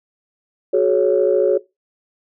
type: chord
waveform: sine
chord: F# suspended second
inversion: none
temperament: equal with one note detuned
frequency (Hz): 370 / 423.5 / 554.4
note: F#4 / G#4 / C#5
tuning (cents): 0 / +34 / 0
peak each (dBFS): -16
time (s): 0.73-1.58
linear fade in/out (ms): 10
effects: noise-tail reverb RT60 0.2 s tail -19 dB re dry + tanh soft clip ceiling -4 dBFS